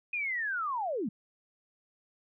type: linear sweep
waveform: sine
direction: down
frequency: 2500 to 180 Hz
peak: -30 dBFS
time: 0.13-1.09 s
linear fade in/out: 5 ms
effects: none